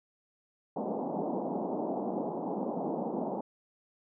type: band-pass noise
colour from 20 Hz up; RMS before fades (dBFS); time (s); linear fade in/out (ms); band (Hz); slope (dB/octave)
pink; -34; 0.76-3.41; 5; 180 to 890; 48
effects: none